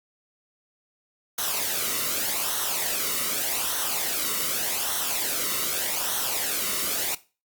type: noise with flanger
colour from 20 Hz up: white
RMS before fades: -27 dBFS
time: 1.38-7.15 s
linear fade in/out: 5 ms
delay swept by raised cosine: 0.41 to 1.23 ms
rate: 0.84 Hz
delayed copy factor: -0.6
effects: noise-tail reverb RT60 0.3 s tail -17 dB re dry + Opus 48 kbps